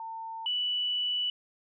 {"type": "tone pair in turn", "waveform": "sine", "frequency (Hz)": [900, 2962], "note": ["A5", "F#7"], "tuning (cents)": [39, 1], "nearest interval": "octave + major sixth", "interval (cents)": 2062, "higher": "second", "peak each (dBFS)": [-36, -27], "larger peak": "second", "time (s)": [[0, 0.46], [0.46, 1.3]], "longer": "second", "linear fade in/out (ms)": 2, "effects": []}